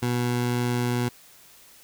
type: tone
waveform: 20% pulse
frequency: 121.9 Hz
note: B2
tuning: 22 cents flat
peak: -18 dBFS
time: 0.02-1.09 s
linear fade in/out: 10 ms
effects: white hiss -52 dBFS RMS until 1.83 s